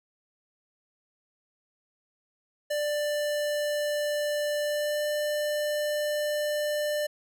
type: tone with pitch glide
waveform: square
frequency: 591 to 595.5 Hz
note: D5 to D5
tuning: +11 to +24 cents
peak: -27 dBFS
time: 2.7-7.07 s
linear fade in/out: 10 ms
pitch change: +13 cents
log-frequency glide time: 4.63-5.04 s
effects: none